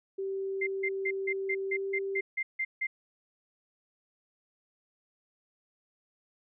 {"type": "tone with pitch glide", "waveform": "sine", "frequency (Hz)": [387.9, 391], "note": ["G4", "G4"], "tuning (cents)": [-18, -4], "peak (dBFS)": -31, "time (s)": [0.18, 2.21], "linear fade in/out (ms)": 10, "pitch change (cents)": 14, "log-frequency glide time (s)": [1.64, 1.87]}
{"type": "tone bursts", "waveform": "sine", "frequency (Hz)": 2093, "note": "C7", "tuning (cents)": 0, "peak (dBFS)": -28, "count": 11, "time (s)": [0.61, 2.87], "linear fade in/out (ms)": 10, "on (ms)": 60, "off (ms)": 160}
{"effects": []}